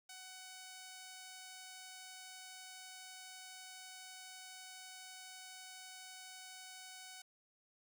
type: tone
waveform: 5% pulse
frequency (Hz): 748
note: F#5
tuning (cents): +19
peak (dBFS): -39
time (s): 0.09-7.22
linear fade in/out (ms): 5
effects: none